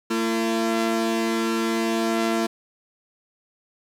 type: tone pair together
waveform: sawtooth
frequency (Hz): 226.5 / 339.4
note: A#3 / F4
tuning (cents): -50 / -49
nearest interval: perfect fifth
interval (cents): 701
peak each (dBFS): -20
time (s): 0.1-2.47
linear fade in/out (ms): 10
effects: low-pass 9000 Hz 12 dB/octave + 8-bit